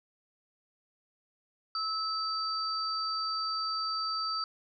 sine tone pair together, 1300 / 4650 Hz, E6 / D8, -24 / -18 cents, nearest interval octave + minor seventh, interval 2206 cents, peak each -33 / -33 dBFS, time 1.75-4.44 s, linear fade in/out 2 ms, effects none

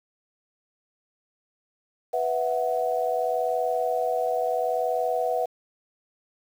sine chord, B suspended fourth, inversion none, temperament equal, 493.9 / 659.3 / 740 Hz, B4 / E5 / F#5, 0 / 0 / 0 cents, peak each -27 dBFS, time 2.13-5.46 s, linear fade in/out 10 ms, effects 8-bit

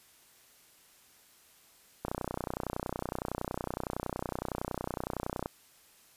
click train, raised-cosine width 1 ms, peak -19 dBFS, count 106, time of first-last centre 2.05-5.459 s, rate 30.8 Hz, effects white hiss -61 dBFS RMS until 6.16 s + resampled to 32000 Hz

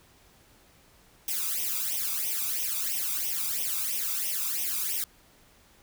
blue noise with flanger, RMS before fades -30 dBFS, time 1.28-5.04 s, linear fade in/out 2 ms, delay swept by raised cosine 0.34 to 0.85 ms, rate 3 Hz, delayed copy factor +0.9, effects pink hiss -59 dBFS RMS until 5.82 s

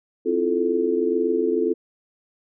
sine chord, F major seventh, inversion second, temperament just, 261.9 / 327.4 / 349.2 / 436.5 Hz, C4 / E4 / F4 / A4, +2 / -12 / 0 / -14 cents, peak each -27 / -27 / -23 / -22 dBFS, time 0.25-1.74 s, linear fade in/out 20 ms, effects none

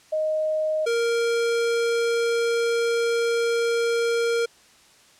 sine / square tone pair in turn, 622.3 / 466.2 Hz, D#5 / A#4, 0 / 0 cents, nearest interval perfect fourth, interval 500 cents, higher first, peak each -21 dBFS, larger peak neither, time 0.12-0.86 / 0.86-4.46 s, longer second, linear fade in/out 10 ms, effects white hiss -54 dBFS RMS until 5.19 s + low-pass 8000 Hz 12 dB/octave

